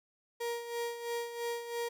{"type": "tone with tremolo", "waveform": "35% pulse", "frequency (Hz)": 471, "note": "A#4", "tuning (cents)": 18, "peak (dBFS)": -31, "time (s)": [0.4, 1.89], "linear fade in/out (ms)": 10, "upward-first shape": "sine", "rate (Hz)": 3, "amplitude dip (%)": 65, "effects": []}